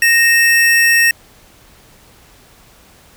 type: tone pair together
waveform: square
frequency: 1857.2 / 2637 Hz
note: A#6 / E7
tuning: -7 / 0 cents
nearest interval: tritone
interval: 607 cents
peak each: -10 / -16 dBFS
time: 0.02-1.11 s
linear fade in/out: 2 ms
effects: pink hiss -46 dBFS RMS until 3.16 s